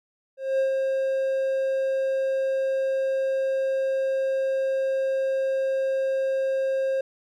triangle tone with ADSR envelope, 534 Hz, C5, 35 cents sharp, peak -17 dBFS, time 0.37-7.01 s, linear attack 220 ms, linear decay 110 ms, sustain -3 dB, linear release 4 ms, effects none

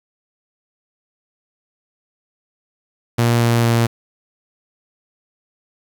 sawtooth tone with pitch steps, 118.1 / 117.35 / 116.61 Hz, A#2 / A#2 / A#2, +23 / +12 / +1 cents, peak -9 dBFS, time 3.18-3.87 s, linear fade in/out 10 ms, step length 230 ms, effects 7-bit

